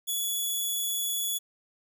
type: tone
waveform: 5% pulse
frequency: 3403 Hz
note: G#7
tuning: 41 cents sharp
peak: -20 dBFS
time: 0.07-1.39 s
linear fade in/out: 20 ms
effects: 10-bit